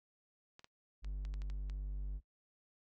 clicks, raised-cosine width 0.2 ms, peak -37 dBFS, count 8, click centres 0.594 / 0.644 / 1.046 / 1.251 / 1.34 / 1.419 / 1.5 / 1.698 s
triangle tone, 49 Hz, G1, in tune, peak -36 dBFS, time 1.02-2.21 s, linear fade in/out 50 ms
effects noise-tail reverb RT60 0.1 s tail -22 dB re dry

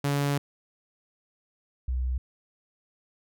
sawtooth / sine tone pair in turn, 142.3 / 63.1 Hz, C#3 / B1, +46 / +38 cents, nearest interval octave + major second, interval 1408 cents, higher first, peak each -20 / -25 dBFS, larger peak first, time 0.04-0.38 / 1.88-2.18 s, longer first, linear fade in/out 5 ms, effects none

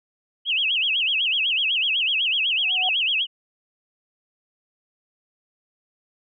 sine tone with vibrato, 2900 Hz, F#7, 35 cents flat, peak -19 dBFS, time 0.45-3.27 s, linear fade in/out 50 ms, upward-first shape sine, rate 8 Hz, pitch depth 240 cents each way
sine tone with exponential growth, 740 Hz, F#5, in tune, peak -23 dBFS, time 2.55-2.89 s, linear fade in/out 2 ms, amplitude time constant 73 ms
effects none

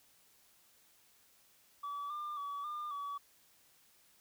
sine tone with pitch steps, 1147 / 1197 / 1140 / 1203 / 1139 Hz, D6 / D6 / C#6 / D6 / C#6, -41 / +33 / +48 / +41 / +47 cents, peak -36 dBFS, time 1.83-3.18 s, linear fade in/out 10 ms, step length 270 ms, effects tanh soft clip ceiling -37 dBFS + white hiss -67 dBFS RMS until 4.2 s

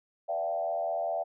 sine tone with frequency modulation, 674 Hz, E5, 38 cents sharp, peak -28 dBFS, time 0.28-1.24 s, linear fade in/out 20 ms, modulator 84.9 Hz, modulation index 1.1, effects none

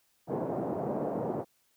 white band-pass noise, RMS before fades -33 dBFS, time 0.27-1.45 s, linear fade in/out 50 ms, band 130 to 690 Hz, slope 24 dB/octave, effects white hiss -71 dBFS RMS until 1.76 s

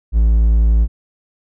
triangle tone, 55.5 Hz, A1, 16 cents sharp, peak -7 dBFS, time 0.12-0.88 s, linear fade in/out 50 ms, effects none

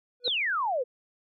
triangle tone with exponential growth, 490 Hz, B4, 14 cents flat, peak -24 dBFS, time 0.2-0.28 s, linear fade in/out 1 ms, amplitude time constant 16 ms
sine exponential sweep, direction down, 4341 to 466.2 Hz, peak -25 dBFS, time 0.24-0.84 s, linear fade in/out 20 ms
effects none

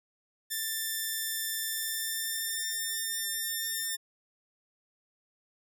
5% pulse tone with pitch glide, 1778 to 1800.7 Hz, A6 to A6, +18 to +40 cents, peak -21 dBFS, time 0.5-3.97 s, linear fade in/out 20 ms, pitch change +22 cents, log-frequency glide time 1.68-2.7 s, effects none

